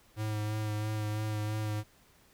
square tone with vibrato, 106.9 Hz, A2, 49 cents flat, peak -32 dBFS, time 0.16-1.84 s, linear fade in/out 50 ms, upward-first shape sine, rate 3 Hz, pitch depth 20 cents each way, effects pink hiss -63 dBFS RMS until 2.33 s

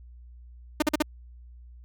sawtooth tone bursts, 303.3 Hz, D#4, 44 cents flat, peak -16 dBFS, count 4, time 0.8-1.024 s, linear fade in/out 5 ms, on 23 ms, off 44 ms, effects added 60 Hz sine -45 dBFS peak until 1.84 s

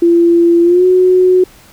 sine tone with pitch glide, 340.8 to 367.4 Hz, F4 to F#4, -42 to -12 cents, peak -5 dBFS, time 0.02-1.44 s, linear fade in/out 5 ms, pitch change +130 cents, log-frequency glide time 0.63-0.85 s, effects pink hiss -42 dBFS RMS until 1.72 s

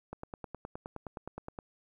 click train, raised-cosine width 1 ms, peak -26 dBFS, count 15, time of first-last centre 0.13-1.588 s, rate 9.6 Hz, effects 11-bit

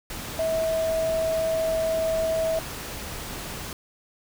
sine tone in noise, 647 Hz, E5, 32 cents flat, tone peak -22 dBFS, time 0.39-2.59 s, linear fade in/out 2 ms, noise pink, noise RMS -35 dBFS, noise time 0.1-3.73 s, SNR +10 dB, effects none

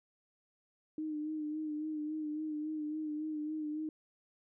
sine tone with vibrato, 306.1 Hz, D#4, 28 cents flat, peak -35 dBFS, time 0.98-3.89 s, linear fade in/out 2 ms, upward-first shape sine, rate 3.6 Hz, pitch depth 36 cents each way, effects none

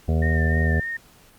harmonic tone, 79.8 Hz, D#2, 44 cents sharp, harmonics 1 / 2 / 3 / 5 / 6 / 7 / 8 / 9, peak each -19 / -25 / -29 / -33 / -35 / -36 / -37 / -38 dBFS, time 0.08-0.8 s, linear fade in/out 5 ms
sine tone with vibrato, 1814 Hz, A#6, 48 cents flat, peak -26 dBFS, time 0.22-0.97 s, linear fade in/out 5 ms, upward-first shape sine, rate 3.3 Hz, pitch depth 35 cents each way
effects pink hiss -53 dBFS RMS until 1.38 s + Opus 48 kbps

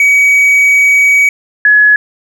triangle / sine tone pair in turn, 2265 / 1693.4 Hz, C#7 / G#6, +37 / +33 cents, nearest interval perfect fourth, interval 504 cents, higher first, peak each -3 dBFS, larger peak neither, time 0-1.29 / 1.65-1.96 s, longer first, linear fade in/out 2 ms, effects none

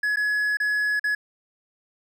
triangle tone with dropouts, 1690 Hz, G#6, 30 cents sharp, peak -19 dBFS, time 0.03-1.15 s, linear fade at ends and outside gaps 5 ms, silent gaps 0.16-0.169 / 0.571-0.6 / 0.996-1.04 s, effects none

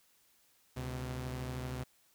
sawtooth tone pair together, 70 / 127.13 Hz, C#2 / C3, +18 / -49 cents, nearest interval minor seventh, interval 1033 cents, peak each -39 / -35 dBFS, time 0.76-1.84 s, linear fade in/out 10 ms, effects white hiss -69 dBFS RMS until 2.14 s

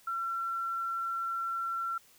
sine tone, 1356 Hz, E6, 49 cents sharp, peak -31 dBFS, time 0.07-1.98 s, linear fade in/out 5 ms, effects white hiss -61 dBFS RMS until 2.18 s

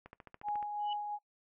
click train, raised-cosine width 0.5 ms, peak -34 dBFS, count 9, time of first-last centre 0.06-0.627 s, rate 14.1 Hz
sine tone with tremolo, 830.6 Hz, G#5, in tune, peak -32 dBFS, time 0.43-1.19 s, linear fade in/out 50 ms, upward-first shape sine, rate 2.8 Hz, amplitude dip 45%
sine tone with exponential growth, 2960 Hz, F#7, in tune, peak -37 dBFS, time 0.79-0.93 s, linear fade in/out 2 ms, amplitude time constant 29 ms
effects noise-tail reverb RT60 0.1 s tail -20 dB re dry

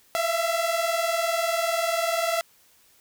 sawtooth tone pair together, 659.3 / 679.4 Hz, E5 / F5, 0 / -48 cents, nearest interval minor second, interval 52 cents, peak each -22 dBFS, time 0.15-2.41 s, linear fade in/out 0 ms, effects white hiss -59 dBFS RMS until 3 s

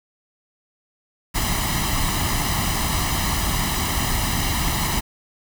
pink noise with comb filter, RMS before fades -22 dBFS, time 1.34-5.01 s, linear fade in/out 20 ms, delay 1 ms, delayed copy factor +0.7, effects none

